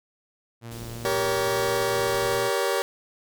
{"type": "tone with pitch glide", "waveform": "sawtooth", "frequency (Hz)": [116.54, 118.44], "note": ["A#2", "A#2"], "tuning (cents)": [0, 28], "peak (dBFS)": -32, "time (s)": [0.61, 2.51], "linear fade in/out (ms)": 50, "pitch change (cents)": 28, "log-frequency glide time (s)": [0.87, 1.73]}
{"type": "band-stop noise", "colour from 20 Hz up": "pink", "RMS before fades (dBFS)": -42, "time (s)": [0.71, 2.4], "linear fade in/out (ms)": 5, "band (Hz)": [560, 3000], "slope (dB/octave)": 24}
{"type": "chord", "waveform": "sawtooth", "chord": "G diminished", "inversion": "none", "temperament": "just", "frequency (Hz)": [392, 470.4, 564.5], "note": ["G4", "Bb4", "Db5"], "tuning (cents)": [0, 16, 31], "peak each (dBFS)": -23, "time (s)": [1.05, 2.82], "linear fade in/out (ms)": 0}
{"effects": []}